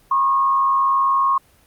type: tone with frequency modulation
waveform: sine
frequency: 1085 Hz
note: C#6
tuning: 37 cents flat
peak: -14 dBFS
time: 0.11-1.38 s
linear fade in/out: 5 ms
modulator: 101 Hz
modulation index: 0.5
effects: pink hiss -55 dBFS RMS until 1.66 s + Opus 32 kbps